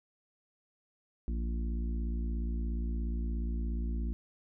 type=harmonic tone; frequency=57 Hz; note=A#1; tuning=38 cents flat; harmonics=1 / 3 / 4 / 5 / 6; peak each=-31 / -45 / -42 / -49 / -50 dBFS; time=1.28-4.13 s; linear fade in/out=0 ms; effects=none